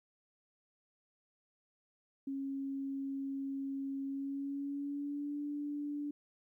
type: tone with pitch glide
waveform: sine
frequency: 273.3 to 291.2 Hz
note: C#4 to D4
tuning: -24 to -15 cents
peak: -36 dBFS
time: 2.27-6.11 s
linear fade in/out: 5 ms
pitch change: +109 cents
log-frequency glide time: 4.05-5.4 s
effects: 13-bit